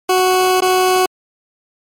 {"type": "tone with dropouts", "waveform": "20% pulse", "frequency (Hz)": 370, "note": "F#4", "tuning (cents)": 0, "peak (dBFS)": -6, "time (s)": [0.09, 1.06], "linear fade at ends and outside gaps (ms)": 5, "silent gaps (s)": [0.606, 0.62], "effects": ["MP3 64 kbps"]}